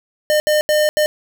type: tone bursts at uneven times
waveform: square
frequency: 606 Hz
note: D#5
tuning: 46 cents flat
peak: -13 dBFS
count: 4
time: 0.3-0.4 / 0.47-0.61 / 0.69-0.89 / 0.97-1.06 s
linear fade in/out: 0 ms
effects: none